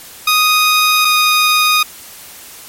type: tone pair in turn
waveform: 15% pulse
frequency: 1244.5 / 1238.3 Hz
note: D#6 / D#6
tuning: 0 / -9 cents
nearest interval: unison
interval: 9 cents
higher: first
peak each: -3 dBFS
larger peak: neither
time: 0.27-1.05 / 1.05-1.83 s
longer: neither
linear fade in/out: 5 ms
effects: white hiss -35 dBFS RMS until 2.68 s + MP3 64 kbps